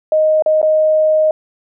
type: tone with dropouts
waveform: sine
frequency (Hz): 622.3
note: D#5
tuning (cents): 0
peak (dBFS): -9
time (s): 0.12-1.31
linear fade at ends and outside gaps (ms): 2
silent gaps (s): 0.423-0.461 / 0.616-0.628
effects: none